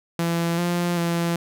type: tone with pitch steps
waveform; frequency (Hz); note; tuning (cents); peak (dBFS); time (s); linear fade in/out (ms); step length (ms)
sawtooth; 168.8 / 174.3 / 169.9; E3 / F3 / F3; +41 / -3 / -47; -17; 0.19-1.36; 2; 390
effects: none